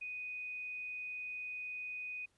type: tone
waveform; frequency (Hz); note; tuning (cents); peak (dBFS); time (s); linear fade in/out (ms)
sine; 2489; D#7; 0; -40; 0.01-2.26; 10
effects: pink hiss -75 dBFS RMS until 2.37 s + resampled to 24000 Hz